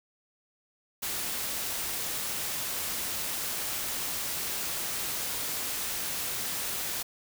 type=noise; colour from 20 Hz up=white; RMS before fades=-33 dBFS; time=1.02-7.03 s; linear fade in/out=10 ms; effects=none